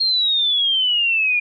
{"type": "exponential sweep", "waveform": "sine", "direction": "down", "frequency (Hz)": [4258, 2409], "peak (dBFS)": -15, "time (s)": [0, 1.4], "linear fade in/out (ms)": 10, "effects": []}